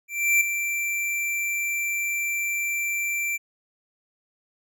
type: tone with ADSR envelope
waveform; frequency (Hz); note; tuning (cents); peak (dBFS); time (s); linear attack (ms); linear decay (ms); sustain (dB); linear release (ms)
square; 2349; D7; 0; -16; 0.08-3.38; 330; 4; -9; 25
effects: none